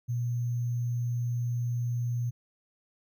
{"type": "tone with sample-and-hold", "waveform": "sine", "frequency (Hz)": 120, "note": "B2", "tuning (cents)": -49, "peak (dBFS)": -27, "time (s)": [0.08, 2.31], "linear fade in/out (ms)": 20, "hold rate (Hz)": 6300, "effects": []}